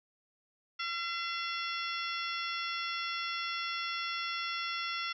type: harmonic tone with a mistuned harmonic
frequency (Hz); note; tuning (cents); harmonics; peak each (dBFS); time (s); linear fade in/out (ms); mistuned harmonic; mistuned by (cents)
680; F5; -46; 2 / 3 / 4 / 5 / 6 / 7 / 8; -38 / -40 / -41 / -41 / -47 / -51 / -44; 0.79-5.13; 10; 6; +82
effects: none